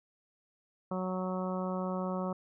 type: harmonic tone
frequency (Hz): 185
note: F#3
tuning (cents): 0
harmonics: 1 / 2 / 3 / 4 / 5 / 6 / 7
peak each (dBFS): -34 / -41 / -38 / -44 / -44 / -43 / -45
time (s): 0.91-2.33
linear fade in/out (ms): 5
effects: none